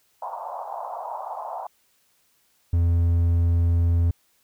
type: band-pass noise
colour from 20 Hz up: pink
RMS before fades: -33 dBFS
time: 0.22-1.67 s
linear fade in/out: 5 ms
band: 660 to 1000 Hz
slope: 48 dB/octave
type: tone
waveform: triangle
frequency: 85.1 Hz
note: F2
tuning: 44 cents flat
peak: -15 dBFS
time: 2.73-4.11 s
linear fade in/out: 5 ms
effects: white hiss -65 dBFS RMS until 4.43 s